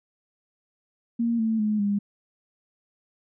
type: tone with pitch steps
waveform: sine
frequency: 233.1 / 222.6 / 212.5 / 202.9 Hz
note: A#3 / A3 / G#3 / G#3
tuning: 0 / +20 / +40 / -40 cents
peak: -21 dBFS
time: 1.19-1.99 s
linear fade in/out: 10 ms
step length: 200 ms
effects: none